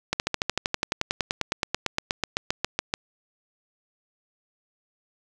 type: slowing click train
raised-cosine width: 0.2 ms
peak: -6 dBFS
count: 28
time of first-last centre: 0.13-2.939 s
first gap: 69 ms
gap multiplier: 1.03
effects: none